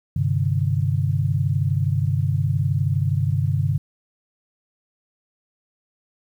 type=chord; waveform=sine; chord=G suspended fourth; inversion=none; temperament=equal with one note detuned; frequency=98 / 130.81 / 150 Hz; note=G2 / C3 / D3; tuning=0 / 0 / +37 cents; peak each=-22 / -22 / -23 dBFS; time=0.16-3.78 s; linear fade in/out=5 ms; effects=9-bit